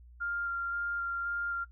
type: tone with vibrato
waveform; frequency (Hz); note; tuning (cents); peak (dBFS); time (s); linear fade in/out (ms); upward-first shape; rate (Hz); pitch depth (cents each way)
sine; 1394; F6; -4; -31; 0.2-1.65; 20; square; 1.9; 9
effects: noise-tail reverb RT60 0.1 s tail -19 dB re dry + added 60 Hz sine -51 dBFS peak until 1.71 s